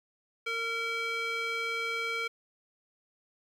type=tone with band-pass filter; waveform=square; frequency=459.1 Hz; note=A#4; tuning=26 cents flat; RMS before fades=-33 dBFS; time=0.46-2.28 s; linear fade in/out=10 ms; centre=2200 Hz; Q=2.1; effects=10-bit